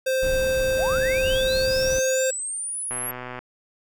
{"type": "tone", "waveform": "square", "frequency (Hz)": 523.3, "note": "C5", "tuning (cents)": 0, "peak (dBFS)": -21, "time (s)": [0.06, 2.31], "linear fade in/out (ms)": 10}
{"type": "noise", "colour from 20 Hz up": "brown", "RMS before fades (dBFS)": -31, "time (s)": [0.22, 2], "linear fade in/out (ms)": 10}
{"type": "linear sweep", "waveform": "sine", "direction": "up", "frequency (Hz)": [544, 11450], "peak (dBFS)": -27, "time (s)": [0.78, 3.11], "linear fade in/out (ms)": 2}
{"type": "click train", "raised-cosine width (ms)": 0.5, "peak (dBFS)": -19, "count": 61, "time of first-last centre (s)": [2.91, 3.39], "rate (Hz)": 125}
{"effects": []}